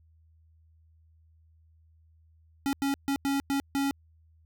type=tone bursts at uneven times; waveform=square; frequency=277.2 Hz; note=C#4; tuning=in tune; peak=-26 dBFS; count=6; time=2.66-2.73 / 2.82-2.94 / 3.08-3.16 / 3.25-3.4 / 3.5-3.6 / 3.75-3.91 s; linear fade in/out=0 ms; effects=added 80 Hz sine -58 dBFS peak until 4.45 s